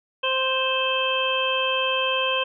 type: harmonic tone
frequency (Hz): 523.3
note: C5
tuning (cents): 0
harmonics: 1 / 2 / 3 / 5 / 6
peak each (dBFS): -26 / -27 / -33 / -26 / -26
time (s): 0.23-2.44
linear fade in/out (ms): 10
effects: none